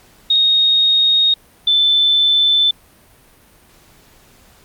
sine tone pair in turn, 3729 / 3525 Hz, A#7 / A7, 0 / +2 cents, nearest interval minor second, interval 98 cents, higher first, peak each -10 dBFS, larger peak neither, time 0.3-1.34 / 1.67-2.71 s, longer neither, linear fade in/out 5 ms, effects pink hiss -49 dBFS RMS until 4.64 s + Opus 48 kbps

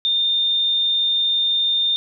sine tone, 3623 Hz, A7, 50 cents sharp, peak -16 dBFS, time 0.05-1.96 s, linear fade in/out 0 ms, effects none

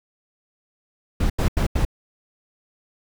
brown noise bursts, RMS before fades -19 dBFS, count 4, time 1.2-1.851 s, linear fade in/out 5 ms, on 99 ms, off 85 ms, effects none

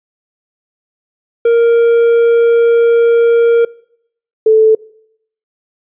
triangle / sine tone pair in turn, 466.2 / 438.5 Hz, A#4 / A4, 0 / -6 cents, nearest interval minor second, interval 106 cents, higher first, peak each -4 dBFS, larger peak neither, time 1.45-3.65 / 4.46-4.75 s, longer first, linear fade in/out 5 ms, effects noise-tail reverb RT60 0.7 s tail -23 dB re dry + resampled to 8000 Hz

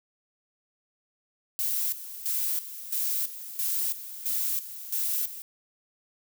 violet noise with tremolo, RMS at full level -28 dBFS, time 1.59-5.42 s, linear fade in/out 0 ms, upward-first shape square, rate 1.5 Hz, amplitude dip 75%, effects none

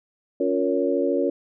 harmonic tone with a mistuned harmonic, 93.2 Hz, F#2, 13 cents sharp, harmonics 3 / 4 / 5 / 6, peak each -25 / -25 / -25 / -25 dBFS, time 0.4-1.3 s, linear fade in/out 5 ms, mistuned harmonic 4, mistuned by -92 cents, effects none

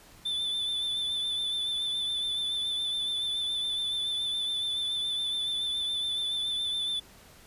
triangle tone with vibrato, 3520 Hz, A7, in tune, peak -27 dBFS, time 0.25-7 s, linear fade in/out 10 ms, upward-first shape sine, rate 7.1 Hz, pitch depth 29 cents each way, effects pink hiss -54 dBFS RMS until 7.46 s + resampled to 32000 Hz

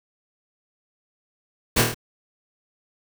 pink noise with echo, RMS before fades -18 dBFS, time 1.76-1.82 s, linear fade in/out 10 ms, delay 25 ms, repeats 5, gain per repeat -3 dB, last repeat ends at 1.945 s, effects none

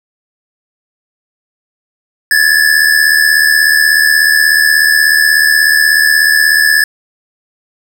square tone pair together, 1675 / 1751.5 Hz, G#6 / A6, +14 / -8 cents, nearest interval minor second, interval 78 cents, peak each -10 dBFS, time 2.31-6.84 s, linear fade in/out 2 ms, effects none

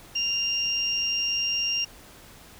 sine tone pair together, 2794 / 5585 Hz, F7 / F8, 0 / -1 cents, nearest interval octave, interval 1199 cents, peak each -26 / -27 dBFS, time 0.15-1.85 s, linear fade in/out 10 ms, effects pink hiss -49 dBFS RMS until 2.59 s

